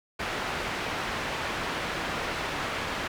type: low-pass noise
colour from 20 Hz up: white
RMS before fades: -32 dBFS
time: 0.19-3.08 s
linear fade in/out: 10 ms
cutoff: 2100 Hz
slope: 12 dB/octave
effects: none